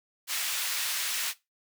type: high-pass noise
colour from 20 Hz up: pink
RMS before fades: -31 dBFS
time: 0.27-1.34 s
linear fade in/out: 50 ms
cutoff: 2000 Hz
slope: 12 dB/octave
effects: noise-tail reverb RT60 0.2 s tail -17 dB re dry